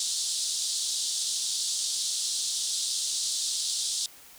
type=band-pass noise; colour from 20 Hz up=pink; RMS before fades=-30 dBFS; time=0-4.06 s; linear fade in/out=2 ms; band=3600 to 9500 Hz; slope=48 dB/octave; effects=white hiss -51 dBFS RMS until 4.38 s